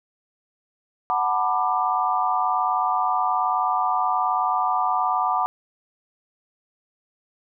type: chord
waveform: sine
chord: B minor seventh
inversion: second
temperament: just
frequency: 740.8 / 889 / 987.8 / 1185.3 Hz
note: F#5 / A5 / B5 / D6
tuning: +2 / +18 / 0 / +16 cents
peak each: -24 / -27 / -25 / -24 dBFS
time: 1.1-5.46 s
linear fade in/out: 0 ms
effects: none